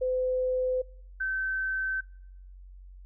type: tone pair in turn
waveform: sine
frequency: 510 / 1539.8 Hz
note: C5 / G6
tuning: -44 / -31 cents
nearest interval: octave + perfect fifth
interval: 1913 cents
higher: second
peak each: -25 / -27 dBFS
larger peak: first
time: 0.01-0.82 / 1.2-2.01 s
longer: neither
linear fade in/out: 10 ms
effects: noise-tail reverb RT60 0.7 s tail -25 dB re dry + added 46 Hz sine -45 dBFS peak until 3.05 s